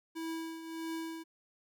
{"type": "tone with tremolo", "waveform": "square", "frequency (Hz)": 326.1, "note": "E4", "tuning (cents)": -19, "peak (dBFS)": -36, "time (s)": [0.15, 1.24], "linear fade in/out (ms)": 20, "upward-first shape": "triangle", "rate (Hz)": 1.6, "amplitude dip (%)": 65, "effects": []}